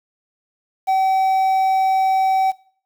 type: tone with quantisation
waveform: triangle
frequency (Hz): 764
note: G5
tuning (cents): -45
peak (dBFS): -12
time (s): 0.87-2.52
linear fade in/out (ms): 20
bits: 7
effects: noise-tail reverb RT60 0.5 s tail -21 dB re dry